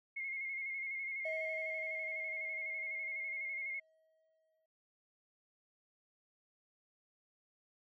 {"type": "tone with vibrato", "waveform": "sine", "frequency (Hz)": 2150, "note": "C7", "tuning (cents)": 47, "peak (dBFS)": -38, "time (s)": [0.16, 3.8], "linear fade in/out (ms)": 10, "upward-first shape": "square", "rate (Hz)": 12, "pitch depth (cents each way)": 30}
{"type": "tone with exponential decay", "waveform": "triangle", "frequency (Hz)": 637, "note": "D#5", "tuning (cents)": 41, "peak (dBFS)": -36, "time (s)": [1.25, 4.66], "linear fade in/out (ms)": 5, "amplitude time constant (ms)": 740}
{"effects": []}